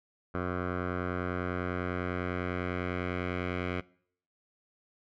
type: tone with low-pass filter sweep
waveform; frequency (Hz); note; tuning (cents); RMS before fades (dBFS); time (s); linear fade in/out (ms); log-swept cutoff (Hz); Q
10% pulse; 90; F#2; -47; -33; 0.34-3.81; 10; 1400 to 2300; 2.1
effects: noise-tail reverb RT60 0.6 s tail -23 dB re dry